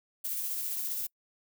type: noise with tremolo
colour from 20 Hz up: violet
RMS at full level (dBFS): -33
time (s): 0.24-1.07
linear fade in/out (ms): 10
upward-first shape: sine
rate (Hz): 15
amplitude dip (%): 25
effects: noise-tail reverb RT60 0.1 s tail -26 dB re dry